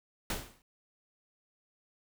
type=noise with exponential decay; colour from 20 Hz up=pink; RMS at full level=-31 dBFS; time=0.3-0.62 s; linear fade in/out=2 ms; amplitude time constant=69 ms; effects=none